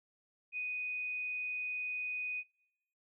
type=tone; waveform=sine; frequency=2489 Hz; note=D#7; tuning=in tune; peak=-35 dBFS; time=0.52-2.44 s; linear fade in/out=50 ms; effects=noise-tail reverb RT60 0.9 s tail -25 dB re dry